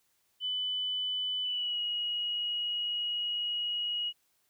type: tone with pitch glide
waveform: sine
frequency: 3000 to 2898 Hz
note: F#7 to F#7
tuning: +23 to -37 cents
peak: -30 dBFS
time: 0.4-4.13 s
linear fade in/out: 50 ms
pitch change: -60 cents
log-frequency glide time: 1.43-1.8 s
effects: white hiss -73 dBFS RMS until 4.49 s